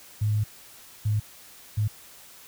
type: tone bursts at uneven times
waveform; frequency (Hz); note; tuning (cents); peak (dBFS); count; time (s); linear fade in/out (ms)
sine; 106.1; G#2; +38; -21; 3; 0.21-0.44 / 1.05-1.2 / 1.77-1.88; 10
effects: white hiss -49 dBFS RMS until 2.47 s